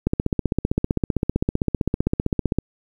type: click train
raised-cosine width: 3 ms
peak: -6 dBFS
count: 40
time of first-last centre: 0.07-2.586 s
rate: 15.5 Hz
effects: 8-bit